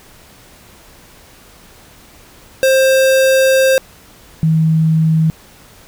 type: tone pair in turn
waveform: square / sine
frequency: 529 / 159.7 Hz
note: C5 / D#3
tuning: +19 / +45 cents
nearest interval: octave + major sixth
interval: 2074 cents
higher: first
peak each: -9 dBFS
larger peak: neither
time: 2.63-3.78 / 4.43-5.3 s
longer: first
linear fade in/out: 0 ms
effects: pink hiss -43 dBFS RMS until 5.87 s